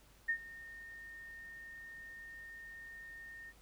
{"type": "tone with ADSR envelope", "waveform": "sine", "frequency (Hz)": 1833, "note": "A#6", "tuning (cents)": -30, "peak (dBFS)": -29, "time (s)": [0.28, 3.53], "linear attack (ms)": 15, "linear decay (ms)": 79, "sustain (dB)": -19, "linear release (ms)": 44, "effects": ["added 50 Hz sine -64 dBFS peak until 3.61 s", "pink hiss -65 dBFS RMS until 3.61 s"]}